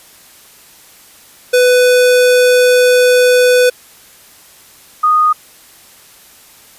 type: tone pair in turn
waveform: square / sine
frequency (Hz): 497.7 / 1236.9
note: B4 / D#6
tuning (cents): +13 / -11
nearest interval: octave + major third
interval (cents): 1576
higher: second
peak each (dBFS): -7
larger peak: neither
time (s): 1.53-3.7 / 5.03-5.33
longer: first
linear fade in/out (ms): 10
effects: white hiss -42 dBFS RMS until 6.78 s + resampled to 32000 Hz